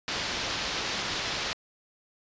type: low-pass noise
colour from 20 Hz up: white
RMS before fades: -32 dBFS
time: 0.08-1.53 s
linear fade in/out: 0 ms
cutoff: 5200 Hz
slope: 24 dB/octave
effects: resampled to 16000 Hz